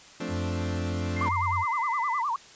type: chord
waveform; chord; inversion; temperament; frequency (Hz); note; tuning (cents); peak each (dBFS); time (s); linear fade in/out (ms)
30% pulse; D minor seventh; first; equal; 174.61 / 220 / 261.6 / 293.7; F3 / A3 / C4 / D4; 0 / 0 / 0 / 0; -34; 0.2-1.29; 5
type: tone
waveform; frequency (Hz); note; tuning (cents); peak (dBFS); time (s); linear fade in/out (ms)
sine; 91.5; F#2; -19; -29; 0.28-1.65; 50
type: tone with pitch glide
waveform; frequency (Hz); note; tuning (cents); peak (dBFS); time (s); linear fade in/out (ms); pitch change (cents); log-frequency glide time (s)
sine; 2100 to 2010; C7 to B6; +6 to +30; -33; 1.16-2.22; 10; -76; 1.29-2.07
type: tone with vibrato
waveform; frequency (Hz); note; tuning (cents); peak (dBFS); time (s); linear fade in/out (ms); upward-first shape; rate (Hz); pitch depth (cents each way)
sine; 1043; C6; -6; -25; 1.21-2.36; 2; sine; 9.7; 250
effects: white hiss -50 dBFS RMS until 2.55 s + resampled to 16000 Hz